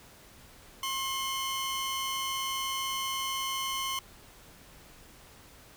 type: tone pair together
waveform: sawtooth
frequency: 1070 / 3026 Hz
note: C6 / F#7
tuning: +38 / +38 cents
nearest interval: octave + tritone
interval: 1800 cents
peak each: -29 / -32 dBFS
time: 0.83-3.99 s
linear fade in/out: 2 ms
effects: pink hiss -54 dBFS RMS until 5.76 s